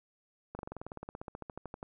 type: slowing click train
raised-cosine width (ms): 1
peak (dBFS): -27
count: 22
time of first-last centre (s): 0.55-1.829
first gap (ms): 40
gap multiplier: 1.04
effects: none